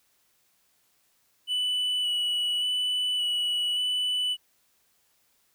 triangle tone with vibrato, 2962 Hz, F#7, 1 cent sharp, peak -23 dBFS, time 1.47-4.37 s, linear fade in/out 50 ms, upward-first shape square, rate 0.87 Hz, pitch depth 12 cents each way, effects white hiss -68 dBFS RMS until 5.54 s

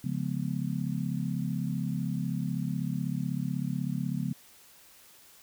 sine chord, C# dominant seventh, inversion none, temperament equal with one note detuned, 138.59 / 174.61 / 210.9 / 246.9 Hz, C#3 / E#3 / G#3 / B3, 0 / 0 / +27 / 0 cents, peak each -33 / -33 / -36 / -36 dBFS, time 0.04-4.33 s, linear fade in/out 5 ms, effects white hiss -56 dBFS RMS until 5.42 s

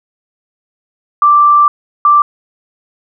sine tone bursts at uneven times, 1174.7 Hz, D6, in tune, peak -4 dBFS, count 2, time 1.22-1.68 / 2.05-2.22 s, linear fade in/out 2 ms, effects none

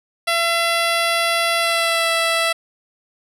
10% pulse tone with pitch glide, 675 to 663.4 Hz, E5 to E5, +41 to +11 cents, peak -8 dBFS, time 0.27-2.53 s, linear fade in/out 10 ms, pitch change -30 cents, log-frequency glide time 1.6-2.11 s, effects low-pass 12000 Hz 12 dB/octave

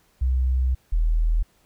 sine tone pair in turn, 64 / 40.32 Hz, C2 / E1, -38 / -38 cents, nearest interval minor sixth, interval 800 cents, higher first, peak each -18 / -17 dBFS, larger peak second, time 0.21-0.75 / 0.92-1.43 s, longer first, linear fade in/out 10 ms, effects pink hiss -62 dBFS RMS until 1.65 s

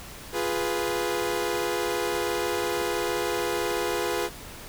sawtooth chord, F diminished, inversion none, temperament equal, 349.2 / 415.3 / 493.9 Hz, F4 / Ab4 / Cb5, 0 / 0 / 0 cents, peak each -26 dBFS, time 0.32-4.3 s, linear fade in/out 50 ms, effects pink hiss -42 dBFS RMS until 4.68 s

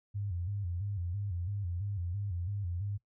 sine tone with vibrato, 94.1 Hz, F#2, 30 cents sharp, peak -33 dBFS, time 0.14-2.98 s, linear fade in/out 20 ms, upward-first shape square, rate 3 Hz, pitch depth 130 cents each way, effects noise-tail reverb RT60 0.1 s tail -18 dB re dry

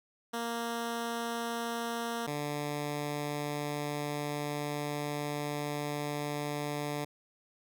10% pulse tone pair in turn, 233.1 / 146.84 Hz, A#3 / D3, 0 / 0 cents, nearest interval minor sixth, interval 800 cents, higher first, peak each -25 dBFS, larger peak neither, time 0.33-2.27 / 2.27-7.05 s, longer second, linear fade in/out 10 ms, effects none

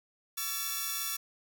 5% pulse tone cluster, 1136 / 1340 / 1745 / 3473 / 5760 Hz, C#6 / E6 / A6 / A7 / F#8, +42 / +28 / -15 / -23 / -47 cents, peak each -29 / -27 / -30 / -32 / -32 dBFS, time 0.37-1.17 s, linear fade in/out 10 ms, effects none

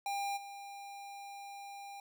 square tone with level steps, 800 Hz, G5, 35 cents sharp, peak -35 / -46 dBFS, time 0.06-2 s, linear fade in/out 2 ms, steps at 0.36 s, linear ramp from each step 20 ms, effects none

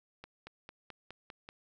accelerating click train, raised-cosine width 0.3 ms, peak -30 dBFS, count 7, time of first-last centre 0.24-1.489 s, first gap 230 ms, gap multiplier 0.96, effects none

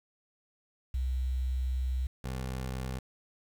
sine / 20% pulse tone pair in turn, 64 / 64.41 Hz, C2 / C2, -38 / -27 cents, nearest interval unison, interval 11 cents, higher second, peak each -28 / -29 dBFS, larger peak first, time 0.94-2.07 / 2.24-2.99 s, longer first, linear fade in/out 5 ms, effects 9-bit

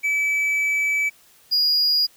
triangle tone pair in turn, 2300 / 4874 Hz, D7 / D#8, -37 / -37 cents, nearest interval octave + minor second, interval 1300 cents, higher second, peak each -17 / -15 dBFS, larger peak second, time 0.03-1.1 / 1.51-2.07 s, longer first, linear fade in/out 20 ms, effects white hiss -54 dBFS RMS until 2.16 s

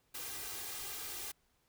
white noise with comb filter, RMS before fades -43 dBFS, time 0.14-1.32 s, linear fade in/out 10 ms, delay 2.5 ms, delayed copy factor +0.7, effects pink hiss -75 dBFS RMS until 1.68 s

